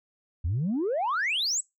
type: exponential sweep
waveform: sine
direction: up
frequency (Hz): 74.7 to 8150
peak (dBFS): -23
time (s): 0.44-1.61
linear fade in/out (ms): 10
effects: noise-tail reverb RT60 0.2 s tail -25 dB re dry + tanh soft clip ceiling -22 dBFS